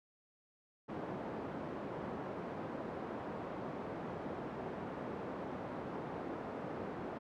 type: band-pass noise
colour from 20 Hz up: pink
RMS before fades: -43 dBFS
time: 0.88-7.19 s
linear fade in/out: 20 ms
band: 190 to 940 Hz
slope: 12 dB/octave
effects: none

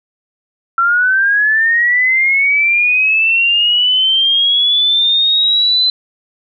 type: linear sweep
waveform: sine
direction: up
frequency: 1350 to 4056 Hz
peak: -9 dBFS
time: 0.78-5.9 s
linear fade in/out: 2 ms
effects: none

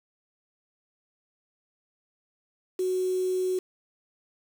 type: tone with quantisation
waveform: sine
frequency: 370 Hz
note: F#4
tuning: in tune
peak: -24 dBFS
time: 2.79-3.59 s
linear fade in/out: 5 ms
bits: 7
effects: none

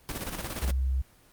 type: noise with tremolo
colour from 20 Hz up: pink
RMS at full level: -33 dBFS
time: 0.09-0.71 s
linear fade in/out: 0 ms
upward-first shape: square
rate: 17 Hz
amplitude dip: 55%
type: tone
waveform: sine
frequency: 65.4 Hz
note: C2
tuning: in tune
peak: -24 dBFS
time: 0.62-1.02 s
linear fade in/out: 10 ms
effects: pink hiss -59 dBFS RMS until 1.32 s + Opus 24 kbps

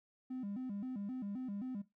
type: tone with vibrato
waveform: triangle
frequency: 227.4 Hz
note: A#3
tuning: 43 cents flat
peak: -36 dBFS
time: 0.3-1.82 s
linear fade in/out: 10 ms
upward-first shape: square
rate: 3.8 Hz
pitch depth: 210 cents each way
effects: noise-tail reverb RT60 0.2 s tail -18 dB re dry + tanh soft clip ceiling -34 dBFS

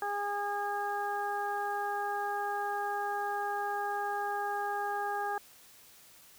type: harmonic tone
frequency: 408.1 Hz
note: G#4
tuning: 30 cents flat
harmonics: 1 / 2 / 3 / 4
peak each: -39 / -33 / -40 / -39 dBFS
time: 0.02-5.38 s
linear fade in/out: 2 ms
effects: white hiss -57 dBFS RMS until 6.38 s

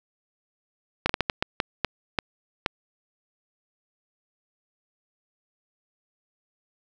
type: slowing click train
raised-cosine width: 0.3 ms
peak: -6 dBFS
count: 10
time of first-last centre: 1.06-2.662 s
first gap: 34 ms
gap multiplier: 1.39
effects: none

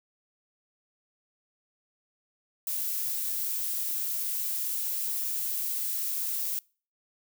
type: noise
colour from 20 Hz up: violet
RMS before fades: -31 dBFS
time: 2.67-6.59 s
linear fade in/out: 2 ms
effects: noise-tail reverb RT60 0.4 s tail -26 dB re dry

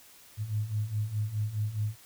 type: beating tone pair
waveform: sine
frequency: 103.4 / 108.2 Hz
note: G#2 / A2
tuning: -7 / -29 cents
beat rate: 4.8 Hz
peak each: -34 / -30 dBFS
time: 0.37-1.96 s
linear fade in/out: 50 ms
effects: white hiss -55 dBFS RMS until 2.05 s

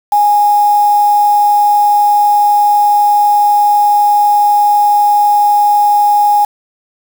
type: tone with quantisation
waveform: sine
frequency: 826 Hz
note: G#5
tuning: 10 cents flat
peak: -6 dBFS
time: 0.12-6.45 s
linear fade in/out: 5 ms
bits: 4
effects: none

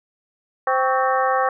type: harmonic tone with a mistuned harmonic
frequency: 260.7 Hz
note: C4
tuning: 6 cents flat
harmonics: 2 / 3 / 4 / 5 / 6 / 7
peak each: -22 / -21 / -22 / -26 / -30 / -28 dBFS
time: 0.67-1.49 s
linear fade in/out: 2 ms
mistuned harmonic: 4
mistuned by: +120 cents
effects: none

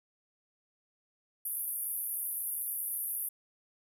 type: band-pass noise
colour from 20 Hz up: white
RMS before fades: -36 dBFS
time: 1.45-3.29 s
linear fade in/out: 5 ms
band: 10000 to 14000 Hz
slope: 96 dB/octave
effects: none

